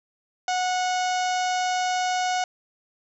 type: harmonic tone with a mistuned harmonic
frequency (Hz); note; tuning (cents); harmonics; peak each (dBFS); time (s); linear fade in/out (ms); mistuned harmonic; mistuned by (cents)
733; F#5; -16; 1 / 2 / 3 / 4 / 5 / 6 / 7 / 8 / 9 / 10; -23 / -32 / -35 / -36 / -40 / -40 / -39 / -39 / -40 / -44; 0.48-2.44; 2; 9; -33
effects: none